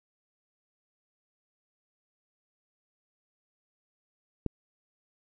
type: click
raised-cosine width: 3 ms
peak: -16 dBFS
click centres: 4.463 s
effects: none